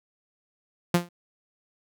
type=tone with exponential decay; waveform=sawtooth; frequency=174.3 Hz; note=F3; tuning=3 cents flat; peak=-12 dBFS; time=0.94-1.09 s; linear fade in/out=5 ms; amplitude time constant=32 ms; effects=none